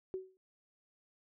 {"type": "tone with exponential decay", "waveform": "sine", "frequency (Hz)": 376.1, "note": "F#4", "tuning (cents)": 28, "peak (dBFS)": -33, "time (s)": [0.14, 0.37], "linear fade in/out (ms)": 0, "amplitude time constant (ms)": 49, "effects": []}